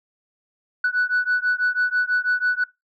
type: beating tone pair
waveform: sine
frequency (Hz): 1480 / 1486.1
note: F#6 / F#6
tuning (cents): 0 / +7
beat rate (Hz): 6.1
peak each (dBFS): -20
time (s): 0.84-2.64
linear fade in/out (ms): 5
effects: noise-tail reverb RT60 0.2 s tail -22 dB re dry + tanh soft clip ceiling -14 dBFS